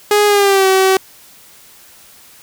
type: tone with pitch glide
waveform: sawtooth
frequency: 415.3 to 380.8 Hz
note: G#4 to F#4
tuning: 0 to +50 cents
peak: -5 dBFS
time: 0.11-0.97 s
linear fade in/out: 2 ms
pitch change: -150 cents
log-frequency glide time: 0.26-0.67 s
effects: white hiss -43 dBFS RMS until 2.42 s